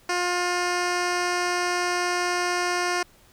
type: tone with low-pass filter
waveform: 10% pulse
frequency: 355.2 Hz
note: F4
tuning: 29 cents sharp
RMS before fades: -25 dBFS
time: 0.09-3.03 s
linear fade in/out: 5 ms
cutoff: 6900 Hz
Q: 1.3
effects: pink hiss -56 dBFS RMS until 3.32 s